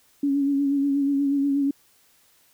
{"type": "tone with vibrato", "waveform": "sine", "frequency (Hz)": 280, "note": "C#4", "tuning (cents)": 18, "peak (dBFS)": -19, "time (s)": [0.23, 1.71], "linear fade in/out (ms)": 5, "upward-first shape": "sine", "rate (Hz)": 8.3, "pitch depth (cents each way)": 34, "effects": ["white hiss -60 dBFS RMS until 2.53 s"]}